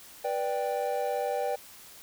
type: chord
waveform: triangle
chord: G major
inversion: first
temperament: just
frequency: 490 / 588 / 784 Hz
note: B4 / D5 / G5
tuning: -14 / +2 / 0 cents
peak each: -30 dBFS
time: 0.24-1.56 s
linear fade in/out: 10 ms
effects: white hiss -50 dBFS RMS until 2.02 s

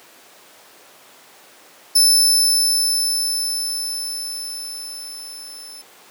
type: tone with level ramp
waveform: 25% pulse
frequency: 5274 Hz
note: E8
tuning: in tune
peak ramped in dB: -5 to -31 dBFS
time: 1.95-5.82 s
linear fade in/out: 10 ms
effects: pink hiss -46 dBFS RMS until 6.1 s + high-pass 400 Hz 12 dB/octave

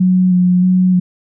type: tone with vibrato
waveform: sine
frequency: 182.1 Hz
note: F#3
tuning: 27 cents flat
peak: -8 dBFS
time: 0-1 s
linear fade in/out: 10 ms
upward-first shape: square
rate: 1.6 Hz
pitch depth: 17 cents each way
effects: none

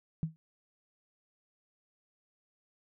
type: tone with exponential decay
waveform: sine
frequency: 160 Hz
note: D#3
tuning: 49 cents sharp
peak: -25 dBFS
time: 0.23-0.36 s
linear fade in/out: 0 ms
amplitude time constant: 27 ms
effects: none

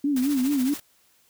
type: tone with vibrato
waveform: sine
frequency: 270.7 Hz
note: C#4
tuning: 41 cents flat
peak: -20 dBFS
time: 0.04-0.74 s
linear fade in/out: 5 ms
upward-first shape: sine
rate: 4.7 Hz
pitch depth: 140 cents each way
type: noise with tremolo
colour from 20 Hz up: white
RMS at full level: -34 dBFS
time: 0.16-0.8 s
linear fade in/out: 5 ms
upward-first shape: triangle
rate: 14 Hz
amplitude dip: 65%
effects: white hiss -62 dBFS RMS until 1.29 s

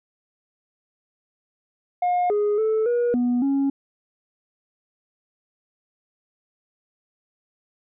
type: tone with pitch steps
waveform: sine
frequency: 715 / 415.1 / 437.8 / 480.3 / 244.4 / 275.8 Hz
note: F5 / G#4 / A4 / B4 / B3 / C#4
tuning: +41 / -1 / -9 / -48 / -18 / -9 cents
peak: -16 dBFS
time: 2.02-3.7 s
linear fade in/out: 5 ms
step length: 280 ms
effects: tanh soft clip ceiling -17 dBFS

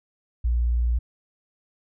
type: tone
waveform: sine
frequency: 59.3 Hz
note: A#1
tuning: 30 cents sharp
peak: -19 dBFS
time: 0.44-0.99 s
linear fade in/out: 10 ms
effects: none

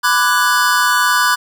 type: chord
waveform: square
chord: G# half-diminished seventh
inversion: first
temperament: equal with one note detuned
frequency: 996.4 / 1174.7 / 1480 / 1661.2 Hz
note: B5 / D6 / F#6 / G#6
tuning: +15 / 0 / 0 / 0 cents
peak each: -18 / -18 / -16 / -21 dBFS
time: 0.03-1.36 s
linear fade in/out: 20 ms
effects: none

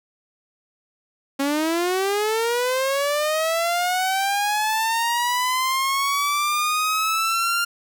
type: linear sweep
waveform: sawtooth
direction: up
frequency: 271.6 to 1400 Hz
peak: -16 dBFS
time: 1.39-7.65 s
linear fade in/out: 10 ms
effects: none

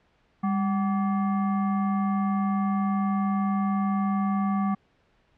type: tone with frequency modulation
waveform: sine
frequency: 199.4 Hz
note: G3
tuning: 30 cents sharp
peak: -22 dBFS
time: 0.43-4.75 s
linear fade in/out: 10 ms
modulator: 958 Hz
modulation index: 0.65
effects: pink hiss -65 dBFS RMS until 5.37 s + low-pass 3000 Hz 12 dB/octave

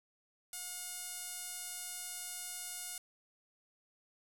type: tone with band-pass filter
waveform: sawtooth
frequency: 718 Hz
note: F5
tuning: 48 cents sharp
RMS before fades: -44 dBFS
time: 0.53-2.98 s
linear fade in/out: 2 ms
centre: 9900 Hz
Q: 1.5
effects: 10-bit

